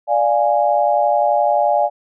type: chord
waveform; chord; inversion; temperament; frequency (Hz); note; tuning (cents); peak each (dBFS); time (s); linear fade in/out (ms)
sine; D diminished; none; equal; 587.3 / 698.5 / 830.6; D5 / F5 / Ab5; 0 / 0 / 0; -17; 0.07-1.9; 50
effects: none